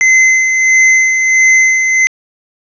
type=tone with tremolo; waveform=square; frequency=2055 Hz; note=C7; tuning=32 cents flat; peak=-5 dBFS; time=0.01-2.07 s; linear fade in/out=0 ms; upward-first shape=sine; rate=1.5 Hz; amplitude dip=45%; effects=resampled to 16000 Hz + 7-bit